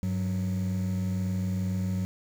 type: tone pair together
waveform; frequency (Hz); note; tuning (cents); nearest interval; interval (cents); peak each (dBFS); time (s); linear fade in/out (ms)
triangle; 98 / 185; G2 / F#3; 0 / 0; major seventh; 1100; -26; 0.03-2.05; 0
effects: tanh soft clip ceiling -21 dBFS + 8-bit